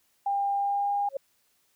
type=tone with pitch glide; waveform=sine; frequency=800 to 809.8 Hz; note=G5 to G#5; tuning=+35 to -44 cents; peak=-24 dBFS; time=0.26-1.09 s; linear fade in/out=5 ms; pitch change=+21 cents; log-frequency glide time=0.56-0.94 s
type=tone with exponential growth; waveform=sine; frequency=548 Hz; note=C#5; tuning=20 cents flat; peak=-24 dBFS; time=1.09-1.17 s; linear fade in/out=5 ms; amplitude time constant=16 ms
effects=white hiss -69 dBFS RMS until 1.75 s